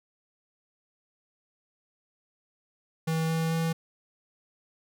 square tone with pitch steps, 161.4 / 162.62 / 163.84 Hz, E3 / E3 / E3, -36 / -23 / -10 cents, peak -26 dBFS, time 3.07-3.73 s, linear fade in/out 10 ms, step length 220 ms, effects none

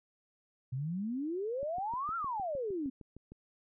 sine exponential two-way sweep, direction up then down, 122.7 to 1396.9 to 253.4 Hz, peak -33 dBFS, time 0.72-2.9 s, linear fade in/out 10 ms, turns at 2.16 s
click train, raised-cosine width 3 ms, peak -36 dBFS, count 12, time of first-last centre 1.63-3.32 s, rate 6.51 Hz
effects none

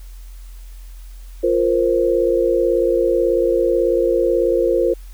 sine chord, F suspended fourth, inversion none, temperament just, 349.2 / 465.6 / 523.8 Hz, F4 / Bb4 / C5, 0 / -2 / +2 cents, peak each -18 dBFS, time 1.43-4.94 s, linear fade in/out 10 ms, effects added 43 Hz sine -33 dBFS peak until 5.13 s + white hiss -51 dBFS RMS until 5.13 s

